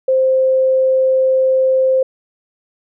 sine tone, 523.3 Hz, C5, in tune, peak -10 dBFS, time 0.08-2.03 s, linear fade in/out 5 ms, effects none

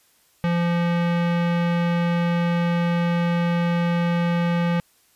square tone with low-pass filter, 171.9 Hz, F3, 27 cents flat, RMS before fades -21 dBFS, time 0.44-4.8 s, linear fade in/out 0 ms, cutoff 2600 Hz, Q 1.1, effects white hiss -60 dBFS RMS until 5.15 s + resampled to 32000 Hz

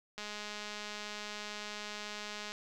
click train, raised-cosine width 0.2 ms, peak -25 dBFS, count 490, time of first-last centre 0.18-2.52 s, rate 209 Hz, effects none

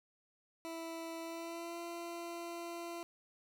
20% pulse tone with pitch glide, 329.6 to 341 Hz, E4 to F4, 0 to -41 cents, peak -37 dBFS, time 0.65-3.03 s, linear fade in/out 0 ms, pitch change +59 cents, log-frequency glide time 1.21-1.79 s, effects none

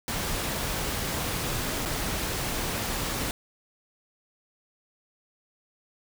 pink noise with dropouts, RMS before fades -30 dBFS, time 0.08-3.31 s, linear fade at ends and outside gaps 1 ms, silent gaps 1.853-1.858 s, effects none

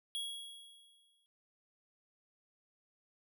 square tone with exponential decay, 3322 Hz, G#7, in tune, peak -36 dBFS, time 0.15-1.26 s, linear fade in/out 0 ms, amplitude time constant 240 ms, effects none

